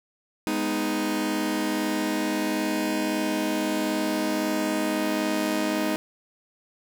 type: chord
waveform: sawtooth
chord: G# minor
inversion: none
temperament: just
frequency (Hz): 207.7 / 249.2 / 311.5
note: G#3 / B3 / D#4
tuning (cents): 0 / +16 / +2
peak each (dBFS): -26 / -27 / -22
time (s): 0.47-5.96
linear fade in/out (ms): 0
effects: none